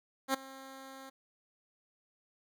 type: tone with ADSR envelope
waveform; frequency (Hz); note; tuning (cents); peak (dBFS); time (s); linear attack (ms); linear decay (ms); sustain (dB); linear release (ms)
10% pulse; 267.4; C4; +38; -18; 0.28-1.1; 60; 9; -21; 11
effects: none